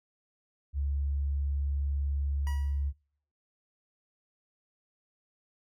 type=tone; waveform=sine; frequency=70.4 Hz; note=C#2; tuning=27 cents sharp; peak=-27 dBFS; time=0.73-2.93 s; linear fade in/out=50 ms
type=tone with exponential decay; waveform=25% pulse; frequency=965 Hz; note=B5; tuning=40 cents flat; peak=-35 dBFS; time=2.47-2.91 s; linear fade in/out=0 ms; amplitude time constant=95 ms
effects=noise-tail reverb RT60 0.6 s tail -25 dB re dry + MP3 64 kbps